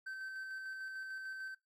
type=tone with tremolo; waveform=triangle; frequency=1545 Hz; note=G6; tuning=26 cents flat; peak=-39 dBFS; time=0.06-1.55 s; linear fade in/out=10 ms; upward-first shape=square; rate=6.7 Hz; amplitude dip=25%; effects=noise-tail reverb RT60 0.2 s tail -22 dB re dry